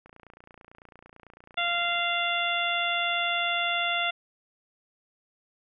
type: click train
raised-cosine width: 0.5 ms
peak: -34 dBFS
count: 57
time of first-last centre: 0.06-1.991 s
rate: 29 Hz
type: harmonic tone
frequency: 693 Hz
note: F5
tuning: 14 cents flat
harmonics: 1 / 2 / 3 / 4 / 5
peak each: -31 / -31 / -31 / -31 / -31 dBFS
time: 1.57-4.11 s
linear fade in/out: 10 ms
effects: none